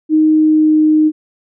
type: tone with pitch glide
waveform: sine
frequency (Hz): 311.1 to 308.8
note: D#4 to D#4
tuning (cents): 0 to -13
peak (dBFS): -7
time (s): 0.09-1.12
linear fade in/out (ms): 50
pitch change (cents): -13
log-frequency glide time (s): 0.31-0.79
effects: none